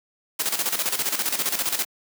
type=noise with tremolo; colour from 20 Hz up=white; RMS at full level=-23 dBFS; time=0.39-1.85 s; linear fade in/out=10 ms; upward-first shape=square; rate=15 Hz; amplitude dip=65%; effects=high-pass 200 Hz 12 dB/octave